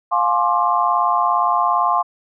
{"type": "chord", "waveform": "sine", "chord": "D half-diminished seventh", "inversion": "first", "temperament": "just", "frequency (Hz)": [704.8, 845.8, 1057.2, 1174.7], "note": ["F5", "Ab5", "C6", "D6"], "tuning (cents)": [16, 31, 18, 0], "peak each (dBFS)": [-20, -22, -17, -22], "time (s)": [0.11, 2.03], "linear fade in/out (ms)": 20, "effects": []}